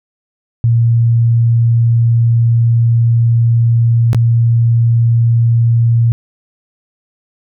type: tone with dropouts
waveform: sine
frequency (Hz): 116.54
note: A#2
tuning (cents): 0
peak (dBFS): -7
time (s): 0.64-6.12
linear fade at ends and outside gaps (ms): 0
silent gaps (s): 4.131-4.147
effects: none